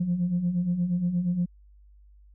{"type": "beating tone pair", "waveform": "sine", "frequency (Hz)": [170, 178.5], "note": ["F3", "F3"], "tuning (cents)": [-46, 38], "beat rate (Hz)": 8.5, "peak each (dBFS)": [-30, -23], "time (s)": [0, 1.46], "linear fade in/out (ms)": 10, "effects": ["tanh soft clip ceiling -18 dBFS", "added 50 Hz sine -51 dBFS peak until 2.34 s"]}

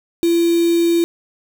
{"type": "tone with quantisation", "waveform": "sine", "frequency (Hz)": 338.6, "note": "E4", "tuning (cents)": 46, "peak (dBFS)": -12, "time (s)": [0.23, 1.04], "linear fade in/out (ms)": 0, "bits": 4, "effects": []}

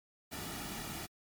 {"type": "noise with comb filter", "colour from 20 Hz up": "pink", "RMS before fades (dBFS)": -42, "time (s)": [0.31, 1.07], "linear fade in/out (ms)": 20, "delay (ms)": 1.9, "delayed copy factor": -0.6, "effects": ["MP3 96 kbps"]}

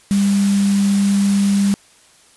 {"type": "tone in noise", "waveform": "sine", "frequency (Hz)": 199.2, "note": "G3", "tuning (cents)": 28, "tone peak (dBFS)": -12, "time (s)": [0.11, 1.74], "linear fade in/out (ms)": 0, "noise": "white", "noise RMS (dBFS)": -28, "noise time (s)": [0.11, 1.74], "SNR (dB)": 13, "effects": ["white hiss -50 dBFS RMS until 2.36 s", "resampled to 24000 Hz"]}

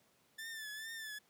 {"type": "tone with vibrato", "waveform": "sawtooth", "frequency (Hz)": 1760, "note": "A6", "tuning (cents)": 0, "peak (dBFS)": -40, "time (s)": [0.38, 1.19], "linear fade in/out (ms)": 10, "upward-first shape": "triangle", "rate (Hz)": 2.3, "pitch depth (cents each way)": 72, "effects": ["pink hiss -71 dBFS RMS until 1.29 s", "high-pass 150 Hz 12 dB/octave"]}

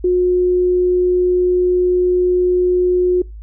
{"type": "tone", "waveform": "sine", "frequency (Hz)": 360.9, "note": "F#4", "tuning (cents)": -43, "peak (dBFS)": -11, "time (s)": [0.04, 3.22], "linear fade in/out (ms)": 5, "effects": ["noise-tail reverb RT60 0.2 s tail -23 dB re dry", "added 53 Hz sine -30 dBFS peak until 3.42 s"]}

